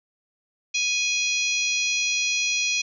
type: harmonic tone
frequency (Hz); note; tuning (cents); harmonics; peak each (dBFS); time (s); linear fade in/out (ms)
830.6; G#5; 0; 3 / 4 / 5 / 6 / 7 / 8; -24 / -30 / -30 / -36 / -28 / -37; 0.74-2.82; 10
effects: none